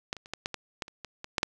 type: clicks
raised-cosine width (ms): 0.2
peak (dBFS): -14 / -26 / -30 / -16 / -13 / -17 / -15 / -28 / -22 / -21 / -9 / -8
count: 12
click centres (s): 0.129 / 0.167 / 0.259 / 0.336 / 0.459 / 0.543 / 0.822 / 0.881 / 1.047 / 1.244 / 1.382 / 1.431
effects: none